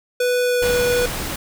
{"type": "tone with pitch glide", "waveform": "square", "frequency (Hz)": [493.9, 489.1], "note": ["B4", "B4"], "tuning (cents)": [0, -17], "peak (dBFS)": -17, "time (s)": [0.2, 1.06], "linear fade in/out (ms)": 5, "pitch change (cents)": -17, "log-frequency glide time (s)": [0.44, 0.7]}
{"type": "noise", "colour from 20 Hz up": "pink", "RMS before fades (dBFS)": -26, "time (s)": [0.62, 1.36], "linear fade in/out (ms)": 5}
{"effects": []}